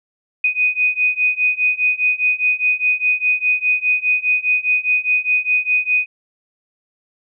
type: beating tone pair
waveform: sine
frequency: 2489 / 2493.9 Hz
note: D#7 / D#7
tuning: 0 / +3 cents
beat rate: 4.9 Hz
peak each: -18 / -17 dBFS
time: 0.44-6.06 s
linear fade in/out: 5 ms
effects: none